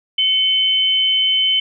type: tone pair together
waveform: sine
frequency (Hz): 2217 / 3059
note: C#7 / G7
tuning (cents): 0 / -43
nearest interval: tritone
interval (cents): 557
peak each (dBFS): -25 / -13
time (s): 0.18-1.6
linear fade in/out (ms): 5
effects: none